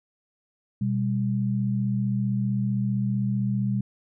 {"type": "tone pair together", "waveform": "sine", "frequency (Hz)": [123.82, 199.3], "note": ["B2", "G3"], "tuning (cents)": [5, 29], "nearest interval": "minor sixth", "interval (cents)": 824, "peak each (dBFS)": -25, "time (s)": [0.81, 3.81], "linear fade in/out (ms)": 5, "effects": []}